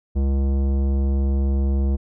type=tone with tanh clipping; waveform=sine; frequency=68.2 Hz; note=C#2; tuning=28 cents flat; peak=-19 dBFS; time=0.15-1.97 s; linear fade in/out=20 ms; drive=15 dB; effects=none